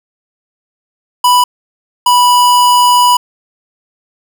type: tone pair in turn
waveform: square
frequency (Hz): 987.8 / 982.4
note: B5 / B5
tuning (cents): 0 / -9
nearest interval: unison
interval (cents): 9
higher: first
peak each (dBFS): -6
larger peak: neither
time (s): 1.24-1.44 / 2.06-3.17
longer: second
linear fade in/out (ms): 5
effects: none